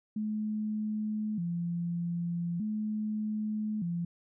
sine tone with vibrato, 191.6 Hz, G3, 39 cents flat, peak -30 dBFS, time 0.16-4.05 s, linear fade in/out 5 ms, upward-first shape square, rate 0.41 Hz, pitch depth 190 cents each way, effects none

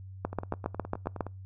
two click trains, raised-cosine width 1 ms, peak -15 / -24 dBFS, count 8 / 10, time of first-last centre 0.25-1.208 / 0.33-1.267 s, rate 7.31 / 9.61 Hz, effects noise-tail reverb RT60 0.3 s tail -26 dB re dry + added 95 Hz sine -42 dBFS peak until 1.45 s

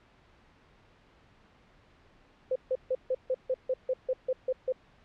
sine tone bursts, 515 Hz, C5, 28 cents flat, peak -25 dBFS, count 12, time 2.51-4.724 s, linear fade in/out 5 ms, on 47 ms, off 150 ms, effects pink hiss -61 dBFS RMS until 5.04 s + low-pass 3000 Hz 12 dB/octave

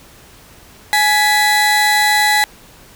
30% pulse tone pair together, 838.5 / 1975.5 Hz, G#5 / B6, +16 / 0 cents, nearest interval octave + minor third, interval 1484 cents, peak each -11 dBFS, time 0.93-2.44 s, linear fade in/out 0 ms, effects pink hiss -43 dBFS RMS until 2.95 s

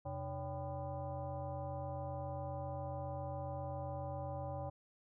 sine tone with frequency modulation, 349.2 Hz, F4, in tune, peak -39 dBFS, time 0.05-4.7 s, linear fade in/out 10 ms, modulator 217 Hz, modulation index 2.4, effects none

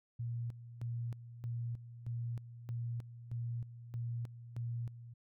sine tone with tremolo, 118.1 Hz, A#2, 23 cents sharp, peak -36 dBFS, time 0.19-5.14 s, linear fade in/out 10 ms, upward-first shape square, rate 1.6 Hz, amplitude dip 75%, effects none

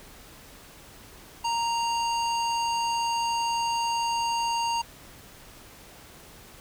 square tone with low-pass filter, 931 Hz, A#5, 2 cents flat, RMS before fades -27 dBFS, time 1.44-4.82 s, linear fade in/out 10 ms, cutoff 6400 Hz, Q 1.4, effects pink hiss -49 dBFS RMS until 6.6 s

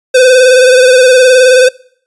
square tone with vibrato, 509 Hz, C5, 48 cents flat, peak -3 dBFS, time 0.14-1.69 s, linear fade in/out 10 ms, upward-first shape sine, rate 19 Hz, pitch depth 46 cents each way, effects noise-tail reverb RT60 0.6 s tail -25 dB re dry + resampled to 24000 Hz

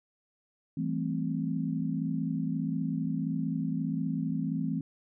sine chord, A minor seventh, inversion second, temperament equal, 164.81 / 196 / 220 / 261.6 Hz, E3 / G3 / A3 / C4, 0 / 0 / 0 / 0 cents, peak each -32 / -38 / -35 / -33 dBFS, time 0.77-4.81 s, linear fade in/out 5 ms, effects none

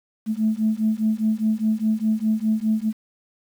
sine beating tone pair, 215.7 / 220.6 Hz, A3 / A3, -34 / +5 cents, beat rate 4.9 Hz, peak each -21 dBFS, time 0.26-2.93 s, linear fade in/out 50 ms, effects tanh soft clip ceiling -11 dBFS + 8-bit

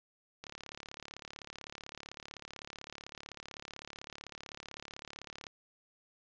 click train, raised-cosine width 0.2 ms, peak -27 dBFS, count 181, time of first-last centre 0.44-5.468 s, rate 35.8 Hz, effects resampled to 16000 Hz + 11-bit

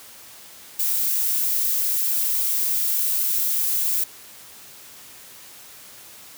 violet noise, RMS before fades -22 dBFS, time 0.79-4.04 s, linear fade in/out 5 ms, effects white hiss -44 dBFS RMS until 6.37 s + high-pass 60 Hz 12 dB/octave

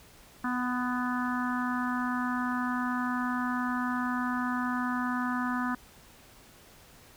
harmonic tone with a mistuned harmonic, 248.2 Hz, B3, 9 cents sharp, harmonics 1 / 3 / 4 / 5 / 6 / 7, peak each -30 / -40 / -36 / -36 / -37 / -40 dBFS, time 0.44-5.75 s, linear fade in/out 5 ms, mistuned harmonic 4, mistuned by +17 cents, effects pink hiss -55 dBFS RMS until 7.16 s

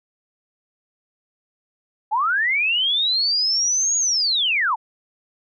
sine linear two-way sweep, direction up then down, 802 to 6760 to 802 Hz, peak -17 dBFS, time 2.11-4.76 s, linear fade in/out 20 ms, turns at 3.97 s, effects none

